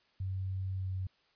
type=tone with pitch glide; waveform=sine; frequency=94.8 to 93.82 Hz; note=F#2 to F#2; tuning=+43 to +25 cents; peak=-33 dBFS; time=0.2-1.07 s; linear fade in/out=5 ms; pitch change=-18 cents; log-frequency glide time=0.76-0.89 s; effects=white hiss -70 dBFS RMS until 1.35 s + resampled to 11025 Hz